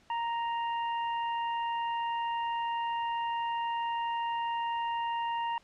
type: harmonic tone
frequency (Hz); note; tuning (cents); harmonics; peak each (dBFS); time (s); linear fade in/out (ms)
932.3; A#5; 0; 1 / 2 / 3; -30 / -43 / -43; 0.1-5.58; 2
effects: pink hiss -63 dBFS RMS until 5.63 s + low-pass 6000 Hz 12 dB/octave